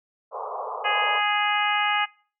white band-pass noise, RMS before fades -32 dBFS, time 0.31-1.22 s, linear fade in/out 50 ms, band 430 to 1200 Hz, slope 96 dB/octave
harmonic tone, 415.3 Hz, G#4, in tune, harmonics 2 / 3 / 4 / 5 / 6 / 7, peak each -25 / -27 / -28 / -29 / -30 / -30 dBFS, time 0.84-2.06 s, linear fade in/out 20 ms
effects noise-tail reverb RT60 0.4 s tail -23 dB re dry

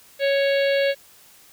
harmonic tone, 554.4 Hz, C#5, in tune, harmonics 1 / 3 / 4 / 5 / 6 / 7 / 8, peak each -18 / -28 / -30 / -32 / -34 / -35 / -36 dBFS, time 0.19-0.95 s, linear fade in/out 50 ms, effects white hiss -51 dBFS RMS until 1.52 s

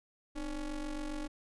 square ring-modulated tone, 139.3 Hz, C#3, 9 cents sharp, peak -34 dBFS, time 0.35-1.28 s, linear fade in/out 20 ms, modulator 163 Hz, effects resampled to 24000 Hz

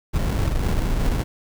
brown noise with sample-and-hold, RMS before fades -21 dBFS, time 0.13-1.24 s, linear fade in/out 20 ms, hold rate 1225 Hz, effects none

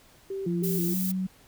sine tone with vibrato, 364.8 Hz, F#4, 24 cents flat, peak -30 dBFS, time 0.3-0.94 s, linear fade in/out 5 ms, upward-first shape square, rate 3.1 Hz, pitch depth 110 cents each way
sine tone with pitch glide, 174.61 to 187.14 Hz, F3 to F#3, 0 to +20 cents, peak -26 dBFS, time 0.46-1.27 s, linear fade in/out 10 ms, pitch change +120 cents, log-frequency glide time 0.86-0.93 s
violet noise, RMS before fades -33 dBFS, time 0.63-1.12 s, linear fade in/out 10 ms
effects pink hiss -57 dBFS RMS until 1.47 s

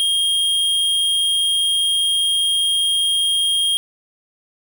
square tone, 3235 Hz, G#7, 46 cents flat, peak -16 dBFS, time 0-3.77 s, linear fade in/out 0 ms, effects 9-bit

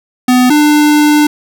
square tone pair in turn, 250.8 / 298.3 Hz, B3 / D4, +27 / +27 cents, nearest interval minor third, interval 300 cents, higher second, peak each -6 dBFS, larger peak neither, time 0.28-0.5 / 0.5-1.27 s, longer second, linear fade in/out 5 ms, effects none

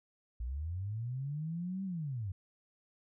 sine linear two-way sweep, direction up then down, 55 to 196 to 88 Hz, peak -35 dBFS, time 0.4-2.32 s, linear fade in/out 5 ms, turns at 1.84 s, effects none

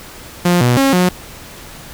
sawtooth tone with pitch steps, 176.3 / 122.4 / 271.9 / 180.6 Hz, F3 / B2 / C#4 / F#3, +17 / -15 / -33 / -42 cents, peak -6 dBFS, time 0.45-1.09 s, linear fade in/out 5 ms, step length 160 ms, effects pink hiss -35 dBFS RMS until 1.93 s

